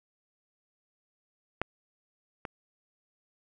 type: clicks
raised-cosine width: 0.5 ms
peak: -13 / -21 dBFS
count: 2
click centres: 1.616 / 2.452 s
effects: none